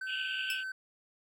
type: tone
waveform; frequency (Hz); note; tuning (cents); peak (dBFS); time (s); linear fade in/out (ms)
triangle; 1533; G6; -39; -34; 0.01-0.72; 5
type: band-pass noise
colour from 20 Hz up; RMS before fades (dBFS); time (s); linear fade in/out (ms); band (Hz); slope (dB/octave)
white; -38; 0.06-0.64; 50; 2600 to 3100; 96
type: tone with exponential decay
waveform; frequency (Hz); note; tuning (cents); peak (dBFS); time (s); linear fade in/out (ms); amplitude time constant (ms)
sawtooth; 2630; E7; -5; -27; 0.5-0.62; 1; 25
effects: none